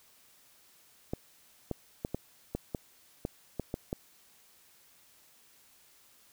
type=clicks; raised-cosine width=2 ms; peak=-19 dBFS; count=10; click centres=1.135 / 1.713 / 2.049 / 2.146 / 2.55 / 2.748 / 3.251 / 3.597 / 3.741 / 3.929 s; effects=white hiss -62 dBFS RMS until 6.32 s